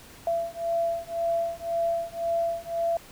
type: beating tone pair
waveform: sine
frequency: 673 / 674.9 Hz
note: E5 / E5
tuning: +36 / +41 cents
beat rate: 1.9 Hz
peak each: -28 dBFS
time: 0.27-2.97 s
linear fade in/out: 2 ms
effects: pink hiss -49 dBFS RMS until 3.11 s